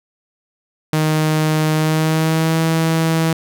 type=tone with pitch glide; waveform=sawtooth; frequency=155.56 to 162.26 Hz; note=D#3 to E3; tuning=0 to -27 cents; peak=-10 dBFS; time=0.93-3.33 s; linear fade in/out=2 ms; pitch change=+73 cents; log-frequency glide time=1.74-2.6 s; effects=none